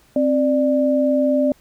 sine tone pair together, 263.8 / 592.2 Hz, C4 / D5, +14 / +14 cents, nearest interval octave + major second, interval 1400 cents, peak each -17 dBFS, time 0.16-1.52 s, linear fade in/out 2 ms, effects pink hiss -55 dBFS RMS until 1.6 s

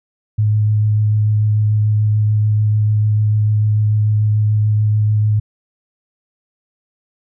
sine tone with vibrato, 106.4 Hz, G#2, 42 cents sharp, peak -11 dBFS, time 0.38-5.4 s, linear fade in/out 10 ms, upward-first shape sine, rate 6.8 Hz, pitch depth 11 cents each way, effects none

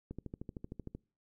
click train, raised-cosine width 3 ms, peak -29 dBFS, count 12, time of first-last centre 0.11-0.95 s, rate 13.1 Hz, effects noise-tail reverb RT60 0.4 s tail -26 dB re dry

